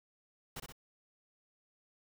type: noise with echo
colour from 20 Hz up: pink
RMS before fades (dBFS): -43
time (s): 0.56-0.6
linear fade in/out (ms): 5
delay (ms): 62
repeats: 2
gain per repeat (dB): -4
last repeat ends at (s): 0.724
effects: none